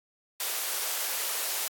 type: high-pass noise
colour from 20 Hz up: white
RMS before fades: -31 dBFS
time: 0.4-1.68 s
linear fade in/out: 2 ms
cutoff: 420 Hz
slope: 24 dB/octave
effects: AAC 64 kbps